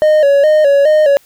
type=tone with vibrato; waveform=triangle; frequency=587.3 Hz; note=D5; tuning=in tune; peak=-4 dBFS; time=0.02-1.17 s; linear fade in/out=0 ms; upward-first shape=square; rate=2.4 Hz; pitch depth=78 cents each way; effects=white hiss -49 dBFS RMS until 1.25 s